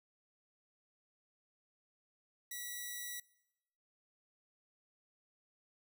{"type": "tone", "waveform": "5% pulse", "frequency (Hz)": 1943, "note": "B6", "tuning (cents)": -29, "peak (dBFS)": -31, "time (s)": [2.51, 3.2], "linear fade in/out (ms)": 5, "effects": ["noise-tail reverb RT60 0.9 s tail -23 dB re dry"]}